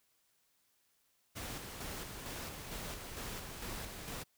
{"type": "noise with tremolo", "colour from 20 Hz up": "pink", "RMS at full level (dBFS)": -43, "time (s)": [1.35, 4.24], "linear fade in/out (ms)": 20, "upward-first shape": "square", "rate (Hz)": 2.2, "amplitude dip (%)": 35, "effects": ["white hiss -75 dBFS RMS until 4.37 s"]}